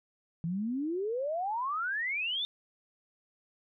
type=exponential sweep; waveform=sine; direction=up; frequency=160.3 to 3655 Hz; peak=-30 dBFS; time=0.44-2.45 s; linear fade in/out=0 ms; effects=none